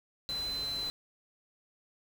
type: tone in noise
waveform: sine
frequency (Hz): 4049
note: B7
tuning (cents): +42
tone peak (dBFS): -33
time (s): 0.29-0.9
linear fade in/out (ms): 0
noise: pink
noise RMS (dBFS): -45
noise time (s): 0.29-0.9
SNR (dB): +9
effects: none